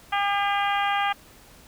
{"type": "harmonic tone", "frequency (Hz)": 402.7, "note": "G4", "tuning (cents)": 47, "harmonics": [2, 3, 4, 5, 6, 7, 8], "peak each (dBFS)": [-24, -28, -30, -32, -34, -35, -36], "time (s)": [0.12, 1.13], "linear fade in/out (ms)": 10, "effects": ["pink hiss -51 dBFS RMS until 1.67 s"]}